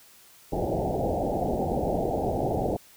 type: low-pass noise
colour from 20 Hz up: white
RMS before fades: -27 dBFS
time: 0.52-2.77 s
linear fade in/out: 10 ms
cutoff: 810 Hz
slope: 96 dB/octave
effects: white hiss -54 dBFS RMS until 2.96 s